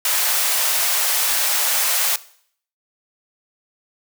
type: high-pass noise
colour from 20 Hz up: white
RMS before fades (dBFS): -19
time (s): 0.05-2.16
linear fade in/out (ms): 2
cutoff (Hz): 570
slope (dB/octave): 24
effects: noise-tail reverb RT60 0.6 s tail -18 dB re dry